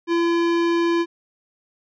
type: tone with hard clipping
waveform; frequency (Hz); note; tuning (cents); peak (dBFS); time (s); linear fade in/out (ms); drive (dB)
sine; 339.2; E4; +50; -19; 0.07-1.06; 50; 18
effects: resampled to 22050 Hz